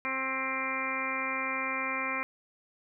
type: harmonic tone with a mistuned harmonic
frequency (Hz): 264.5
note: C4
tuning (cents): +19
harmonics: 1 / 2 / 3 / 4 / 5 / 6 / 7 / 8 / 9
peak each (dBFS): -41 / -41 / -45 / -36 / -39 / -43 / -42 / -36 / -35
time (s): 0.05-2.23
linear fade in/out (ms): 0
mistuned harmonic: 8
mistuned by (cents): -21
effects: none